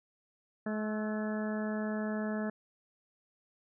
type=harmonic tone with a mistuned harmonic; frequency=214.1 Hz; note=A3; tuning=47 cents flat; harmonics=1 / 2 / 3 / 4 / 5 / 6 / 7 / 8; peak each=-33 / -41 / -40 / -49 / -51 / -48 / -50 / -45 dBFS; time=0.66-2.5 s; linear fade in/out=5 ms; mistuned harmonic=6; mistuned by=+42 cents; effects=none